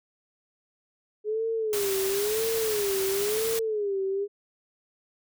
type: tone with vibrato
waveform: sine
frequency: 417.5 Hz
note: G#4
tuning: 9 cents sharp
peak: -25 dBFS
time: 1.24-4.28 s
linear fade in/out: 50 ms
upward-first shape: sine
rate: 0.98 Hz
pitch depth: 140 cents each way
type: noise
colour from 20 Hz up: white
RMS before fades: -32 dBFS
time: 1.73-3.59 s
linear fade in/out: 0 ms
effects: none